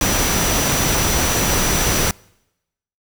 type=tone in noise; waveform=sine; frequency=5890 Hz; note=F#8; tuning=9 cents flat; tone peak=-24 dBFS; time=0.01-2.11 s; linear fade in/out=2 ms; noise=pink; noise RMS=-18 dBFS; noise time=0.01-2.11 s; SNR=-9 dB; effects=noise-tail reverb RT60 0.9 s tail -26 dB re dry